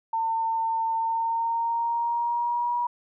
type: tone with pitch glide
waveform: sine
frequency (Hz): 903 to 962.2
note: A5 to B5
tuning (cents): +45 to -45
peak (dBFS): -23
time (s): 0.13-2.87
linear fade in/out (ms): 5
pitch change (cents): +110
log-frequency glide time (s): 0.95-2.75
effects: none